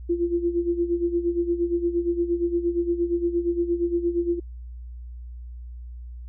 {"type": "tone with tremolo", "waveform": "sine", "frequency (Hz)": 344.4, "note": "F4", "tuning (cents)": -24, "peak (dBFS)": -18, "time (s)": [0.09, 4.4], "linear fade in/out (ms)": 10, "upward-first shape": "sine", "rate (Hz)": 8.6, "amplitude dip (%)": 75, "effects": ["added 60 Hz sine -35 dBFS peak until 6.28 s"]}